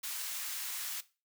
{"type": "high-pass noise", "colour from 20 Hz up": "white", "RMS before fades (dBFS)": -39, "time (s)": [0.03, 1.01], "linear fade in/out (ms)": 10, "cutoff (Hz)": 1200, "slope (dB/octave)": 12, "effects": ["noise-tail reverb RT60 0.3 s tail -17 dB re dry"]}